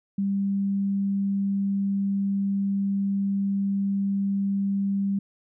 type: tone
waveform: sine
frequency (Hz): 197.7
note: G3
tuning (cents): +15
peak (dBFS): -22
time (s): 0.18-5.19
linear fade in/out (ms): 5
effects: none